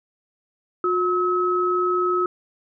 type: tone pair together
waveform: sine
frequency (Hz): 360.2 / 1286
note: F#4 / E6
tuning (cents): -46 / -43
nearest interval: octave + minor seventh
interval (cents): 2203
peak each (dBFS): -21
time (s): 0.84-2.26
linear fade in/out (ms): 2
effects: none